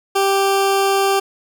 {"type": "tone", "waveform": "20% pulse", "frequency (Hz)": 392, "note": "G4", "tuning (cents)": 0, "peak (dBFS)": -9, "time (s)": [0.15, 1.2], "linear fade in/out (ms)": 10, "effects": []}